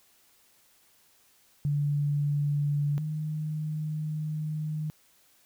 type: tone pair in turn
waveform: sine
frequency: 145.2 / 153.83 Hz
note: D3 / D#3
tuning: -19 / -19 cents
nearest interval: minor second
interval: 100 cents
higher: second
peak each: -24 / -29 dBFS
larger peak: first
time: 1.65-2.98 / 2.98-4.9 s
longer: second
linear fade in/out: 0 ms
effects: white hiss -63 dBFS RMS until 5.45 s